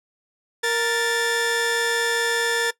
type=tone pair together; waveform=sawtooth; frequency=466.2 / 1760 Hz; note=A#4 / A6; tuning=0 / 0 cents; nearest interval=octave + major seventh; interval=2300 cents; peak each=-19 dBFS; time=0.63-2.71 s; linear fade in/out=10 ms; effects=noise-tail reverb RT60 0.1 s tail -18 dB re dry + low-pass 11000 Hz 12 dB/octave